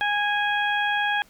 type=harmonic tone with a mistuned harmonic; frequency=825 Hz; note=G#5; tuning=12 cents flat; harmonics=1 / 2 / 3 / 4; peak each=-25 / -24 / -31 / -31 dBFS; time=0.01-1.22 s; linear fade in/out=0 ms; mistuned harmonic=3; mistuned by=+19 cents; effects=pink hiss -56 dBFS RMS until 1.29 s